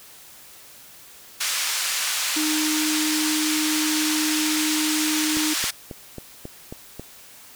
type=band-pass noise; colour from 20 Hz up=white; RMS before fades=-25 dBFS; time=1.4-5.71 s; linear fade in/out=10 ms; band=1200 to 7800 Hz; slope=12 dB/octave
type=tone; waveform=triangle; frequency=308 Hz; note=D#4; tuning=17 cents flat; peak=-21 dBFS; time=2.36-5.54 s; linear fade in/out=10 ms
type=click train; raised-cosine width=2 ms; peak=-20 dBFS; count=7; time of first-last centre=5.37-6.996 s; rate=3.69 Hz
effects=white hiss -46 dBFS RMS until 7.55 s